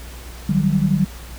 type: tone cluster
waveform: sine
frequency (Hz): 152.2 / 185.3 / 196.5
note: D#3 / F#3 / G3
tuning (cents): -38 / +3 / +4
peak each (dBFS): -19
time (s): 0.49-1.05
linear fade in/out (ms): 5
effects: added 60 Hz sine -34 dBFS peak until 1.38 s + pink hiss -40 dBFS RMS until 1.38 s